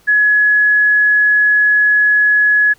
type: tone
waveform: sine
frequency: 1690 Hz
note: G#6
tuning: 30 cents sharp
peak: -8 dBFS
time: 0.07-2.74 s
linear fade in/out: 20 ms
effects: pink hiss -51 dBFS RMS until 2.78 s